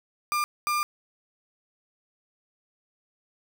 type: tone bursts at uneven times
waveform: 35% pulse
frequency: 1198 Hz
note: D6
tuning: 34 cents sharp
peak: -22 dBFS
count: 2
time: 0.32-0.44 / 0.67-0.83 s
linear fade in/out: 0 ms
effects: none